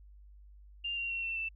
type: tone with pitch steps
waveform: sine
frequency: 2794 / 2760 / 2727 / 2694 / 2662 Hz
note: F7 / F7 / F7 / E7 / E7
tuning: 0 / -21 / -42 / +37 / +16 cents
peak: -33 dBFS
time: 0.84-1.49 s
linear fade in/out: 10 ms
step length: 130 ms
effects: added 50 Hz sine -52 dBFS peak until 1.55 s